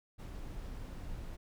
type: noise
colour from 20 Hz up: brown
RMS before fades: -43 dBFS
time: 0.18-1.37 s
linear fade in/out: 20 ms
effects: none